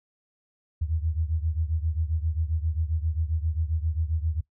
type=beating tone pair; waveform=sine; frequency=77.78 / 85.28 Hz; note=D#2 / F2; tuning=0 / -41 cents; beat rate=7.5 Hz; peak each=-26 / -29 dBFS; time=0.81-4.41 s; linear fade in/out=10 ms; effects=noise-tail reverb RT60 0.1 s tail -19 dB re dry